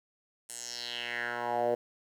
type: tone with band-pass filter sweep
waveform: 10% pulse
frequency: 120.1 Hz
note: B2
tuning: 48 cents flat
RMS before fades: -34 dBFS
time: 0.49-1.75 s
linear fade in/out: 5 ms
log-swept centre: 9200 to 510 Hz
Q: 3.5
effects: 10-bit